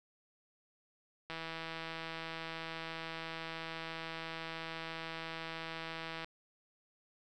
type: click train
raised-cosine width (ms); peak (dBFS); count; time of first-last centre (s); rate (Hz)
0.3; -26; 807; 1.3-6.245; 163
effects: none